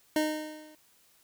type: tone with level ramp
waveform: 25% pulse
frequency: 307.8 Hz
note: D#4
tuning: 19 cents flat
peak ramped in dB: -19 to -49 dBFS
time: 0.16-0.75 s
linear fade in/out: 2 ms
effects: white hiss -64 dBFS RMS until 1.23 s